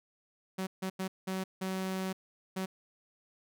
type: tone bursts at uneven times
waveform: sawtooth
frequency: 188.7 Hz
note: F#3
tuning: 34 cents sharp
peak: -29 dBFS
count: 6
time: 0.58-0.67 / 0.82-0.9 / 0.99-1.08 / 1.27-1.44 / 1.61-2.13 / 2.56-2.66 s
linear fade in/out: 10 ms
effects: none